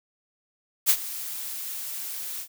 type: noise with ADSR envelope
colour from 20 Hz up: blue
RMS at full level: -17 dBFS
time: 0.86-2.48 s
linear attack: 36 ms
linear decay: 64 ms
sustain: -17 dB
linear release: 77 ms
effects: none